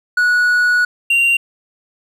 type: tone pair in turn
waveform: triangle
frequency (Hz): 1465 / 2766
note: F#6 / F7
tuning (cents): -18 / -17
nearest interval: major seventh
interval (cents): 1101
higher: second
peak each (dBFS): -9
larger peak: neither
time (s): 0.17-0.85 / 1.1-1.37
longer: first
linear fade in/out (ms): 5
effects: none